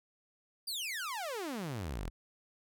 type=exponential sweep; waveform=sawtooth; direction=down; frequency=4900 to 36.09 Hz; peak=-33 dBFS; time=0.67-2.1 s; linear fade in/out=10 ms; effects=none